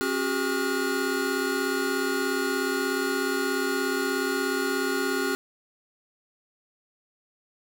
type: tone cluster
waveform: square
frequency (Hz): 269.7 / 369 / 405.8 / 1430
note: C#4 / F#4 / G#4 / F6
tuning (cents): -47 / -5 / -40 / +41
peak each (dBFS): -31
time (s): 0.01-5.35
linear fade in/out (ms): 0
effects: none